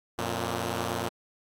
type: tone pair together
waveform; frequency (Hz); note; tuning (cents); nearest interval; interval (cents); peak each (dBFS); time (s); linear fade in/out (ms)
5% pulse; 89.42 / 116.54; F2 / A#2; +41 / 0; perfect fourth; 459; -21 / -20; 0.18-1.09; 10
effects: AAC 64 kbps